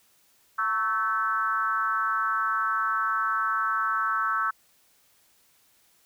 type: tone with frequency modulation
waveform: sine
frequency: 1318.5 Hz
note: E6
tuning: in tune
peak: -23 dBFS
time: 0.58-4.51 s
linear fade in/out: 10 ms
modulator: 206 Hz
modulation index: 1.1
effects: white hiss -63 dBFS RMS until 6.05 s